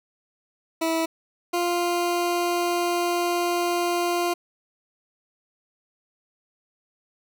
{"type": "tone pair in turn", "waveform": "20% pulse", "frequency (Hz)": [326.2, 349], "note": ["E4", "F4"], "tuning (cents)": [-18, -1], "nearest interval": "minor second", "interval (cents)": 117, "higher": "second", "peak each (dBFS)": -17, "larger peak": "neither", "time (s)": [[0.81, 1.06], [1.53, 4.34]], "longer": "second", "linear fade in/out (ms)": 10, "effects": []}